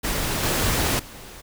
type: noise with level steps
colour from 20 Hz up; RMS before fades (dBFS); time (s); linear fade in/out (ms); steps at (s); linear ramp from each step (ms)
pink; -25 / -22 / -41; 0.03-1.42; 20; 0.43 / 0.99; 5
effects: none